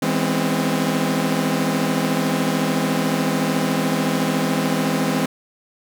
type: tone cluster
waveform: sawtooth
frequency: 162.9 / 205.2 / 252.6 / 266.4 Hz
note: E3 / G#3 / B3 / C4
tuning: -20 / -21 / +39 / +31 cents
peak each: -20 dBFS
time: 0.02-5.26 s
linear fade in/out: 5 ms
effects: none